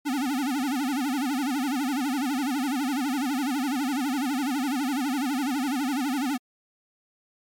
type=tone with vibrato; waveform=square; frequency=270.1 Hz; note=C#4; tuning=45 cents flat; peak=-25 dBFS; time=0.05-6.38 s; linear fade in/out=20 ms; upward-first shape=sine; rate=12 Hz; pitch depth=180 cents each way; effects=MP3 96 kbps